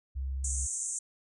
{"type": "tone", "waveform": "sine", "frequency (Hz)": 66.7, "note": "C2", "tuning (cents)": 34, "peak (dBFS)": -31, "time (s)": [0.15, 0.67], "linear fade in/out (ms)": 20}
{"type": "band-pass noise", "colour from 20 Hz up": "pink", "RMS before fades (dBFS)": -35, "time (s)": [0.44, 0.99], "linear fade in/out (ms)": 5, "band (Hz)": [6300, 9100], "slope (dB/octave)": 96}
{"effects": []}